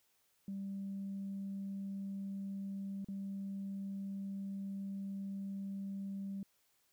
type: tone with dropouts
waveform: sine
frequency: 196.3 Hz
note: G3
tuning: 3 cents sharp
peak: -38 dBFS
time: 0.48-6.43 s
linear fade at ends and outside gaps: 2 ms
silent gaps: 3.046-3.085 s
effects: tanh soft clip ceiling -35 dBFS + white hiss -75 dBFS RMS until 6.92 s